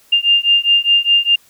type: beating tone pair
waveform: sine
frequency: 2800 / 2804.9 Hz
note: F7 / F7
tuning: +4 / +7 cents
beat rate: 4.9 Hz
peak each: -13 dBFS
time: 0.12-1.36 s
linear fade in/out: 10 ms
effects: white hiss -51 dBFS RMS until 1.49 s